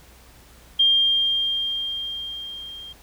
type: tone with level ramp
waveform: sine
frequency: 3200 Hz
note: G7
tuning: 35 cents sharp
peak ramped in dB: -13 to -36 dBFS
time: 0.79-2.93 s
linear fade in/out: 10 ms
effects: added 60 Hz sine -51 dBFS peak until 3.02 s + pink hiss -51 dBFS RMS until 3.02 s